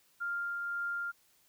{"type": "tone with tremolo", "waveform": "sine", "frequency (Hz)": 1398, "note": "F6", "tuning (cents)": 1, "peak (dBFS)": -32, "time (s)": [0.2, 1.12], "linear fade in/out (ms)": 20, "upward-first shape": "triangle", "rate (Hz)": 1.9, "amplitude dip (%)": 25, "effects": ["white hiss -68 dBFS RMS until 1.48 s"]}